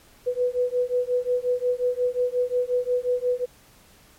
sine beating tone pair, 492.5 / 498.1 Hz, B4 / B4, -5 / +15 cents, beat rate 5.6 Hz, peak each -24 / -24 dBFS, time 0.26-3.46 s, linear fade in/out 20 ms, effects pink hiss -54 dBFS RMS until 4.18 s + MP3 64 kbps

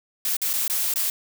blue noise with dropouts, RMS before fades -24 dBFS, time 0.25-1.1 s, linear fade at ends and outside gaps 2 ms, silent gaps 0.368-0.417 / 0.532-0.536 / 0.679-0.698 / 0.939-0.958 s, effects none

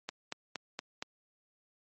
click train, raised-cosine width 0.2 ms, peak -19 dBFS, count 5, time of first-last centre 0.09-1.025 s, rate 4.28 Hz, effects high-pass 200 Hz 12 dB/octave + MP3 32 kbps

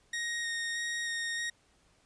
sawtooth tone with vibrato, 1864.7 Hz, A#6, in tune, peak -29 dBFS, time 0.13-1.5 s, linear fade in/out 5 ms, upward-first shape square, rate 1.6 Hz, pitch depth 9 cents each way, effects pink hiss -67 dBFS RMS until 2.05 s + resampled to 22050 Hz

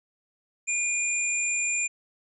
sine tone pair together, 2415 / 7237 Hz, D7 / A8, +48 / +48 cents, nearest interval octave + perfect fifth, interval 1900 cents, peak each -27 dBFS, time 0.67-1.88 s, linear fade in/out 20 ms, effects none

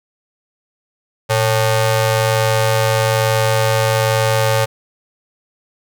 sawtooth ring-modulated tone, 332.9 Hz, E4, 17 cents sharp, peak -6 dBFS, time 1.29-4.66 s, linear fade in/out 20 ms, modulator 217 Hz, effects none

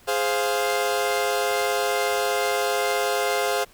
sawtooth chord, F minor, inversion first, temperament equal, 415.3 / 523.3 / 698.5 Hz, Ab4 / C5 / F5, 0 / 0 / 0 cents, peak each -22 dBFS, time 0.07-3.65 s, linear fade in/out 20 ms, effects pink hiss -53 dBFS RMS until 3.73 s

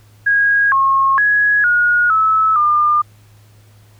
sine tone with pitch steps, 1642 / 1083 / 1672 / 1442 / 1300 / 1203 Hz, G#6 / C#6 / G#6 / F#6 / E6 / D6, -20 / -41 / +11 / -45 / -24 / +41 cents, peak -10 dBFS, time 0.26-3.02 s, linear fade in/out 10 ms, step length 460 ms, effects added 105 Hz sine -44 dBFS peak until 3.99 s + pink hiss -53 dBFS RMS until 3.99 s

